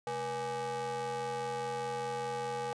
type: ring-modulated tone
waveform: square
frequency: 174.61 Hz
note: F3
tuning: in tune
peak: -32 dBFS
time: 0.07-2.73 s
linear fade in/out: 0 ms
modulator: 656 Hz
effects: resampled to 22050 Hz + 11-bit

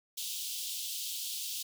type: high-pass noise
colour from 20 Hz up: pink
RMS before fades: -38 dBFS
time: 0.17-1.63 s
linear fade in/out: 10 ms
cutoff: 3000 Hz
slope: 48 dB/octave
effects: none

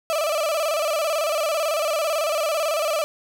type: tone with vibrato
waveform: 35% pulse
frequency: 622.3 Hz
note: D#5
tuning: in tune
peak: -19 dBFS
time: 0.1-3.04 s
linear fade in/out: 0 ms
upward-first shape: square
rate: 18 Hz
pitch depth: 88 cents each way
effects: none

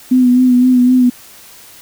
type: tone with vibrato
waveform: sine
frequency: 250.8 Hz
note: B3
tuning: 27 cents sharp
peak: -6 dBFS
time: 0.11-1.1 s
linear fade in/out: 10 ms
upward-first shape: sine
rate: 3.9 Hz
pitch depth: 33 cents each way
effects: white hiss -39 dBFS RMS until 1.81 s

